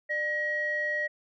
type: tone pair together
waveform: sine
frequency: 598.5 / 1900 Hz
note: D5 / A#6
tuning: +33 / +33 cents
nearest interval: octave + minor sixth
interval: 2000 cents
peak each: -33 / -27 dBFS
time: 0.09-1.08 s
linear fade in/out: 20 ms
effects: tanh soft clip ceiling -20 dBFS